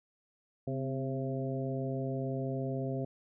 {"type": "harmonic tone with a mistuned harmonic", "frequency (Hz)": 134, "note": "C3", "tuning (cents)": 42, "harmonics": [1, 2, 3, 4, 5], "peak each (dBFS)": [-35, -38, -40, -41, -42], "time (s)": [0.67, 3.05], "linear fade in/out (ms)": 5, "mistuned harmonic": 2, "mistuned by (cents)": -47, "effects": []}